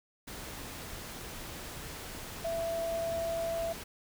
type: tone in noise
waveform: sine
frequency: 666 Hz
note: E5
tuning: 18 cents sharp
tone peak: -31 dBFS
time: 2.44-3.73 s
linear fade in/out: 10 ms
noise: pink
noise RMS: -43 dBFS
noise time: 0.27-3.84 s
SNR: +9 dB
effects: none